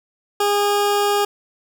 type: tone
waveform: 20% pulse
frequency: 408.8 Hz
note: G#4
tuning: 27 cents flat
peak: -11 dBFS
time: 0.4-1.25 s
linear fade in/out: 5 ms
effects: none